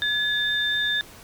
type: tone pair together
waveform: sine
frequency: 1700 / 3602 Hz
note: G#6 / A7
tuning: +40 / +40 cents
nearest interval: octave + minor second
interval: 1300 cents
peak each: -24 dBFS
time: 0.02-1.01 s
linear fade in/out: 0 ms
effects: pink hiss -46 dBFS RMS until 1.23 s